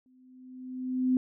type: tone with exponential growth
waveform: sine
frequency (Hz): 255.7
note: C4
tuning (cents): -40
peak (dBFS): -20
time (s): 0.06-1.17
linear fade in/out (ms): 1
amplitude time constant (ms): 240
effects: none